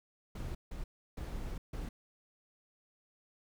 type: noise bursts at uneven times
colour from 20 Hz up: brown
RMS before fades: -40 dBFS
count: 4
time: 0.35-0.55 / 0.71-0.84 / 1.17-1.58 / 1.73-1.89 s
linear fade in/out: 5 ms
effects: none